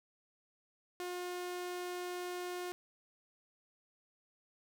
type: tone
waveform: sawtooth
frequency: 357.8 Hz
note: F4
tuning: 42 cents sharp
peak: -35 dBFS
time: 1-2.72 s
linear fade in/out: 0 ms
effects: none